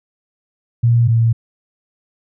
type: tone pair in turn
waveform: sine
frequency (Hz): 117.9 / 114.87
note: A#2 / A#2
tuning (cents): +20 / -25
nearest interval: unison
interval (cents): 45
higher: first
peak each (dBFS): -9 / -10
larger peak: first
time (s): 0.83-1.08 / 1.08-1.33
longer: neither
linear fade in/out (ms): 10
effects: none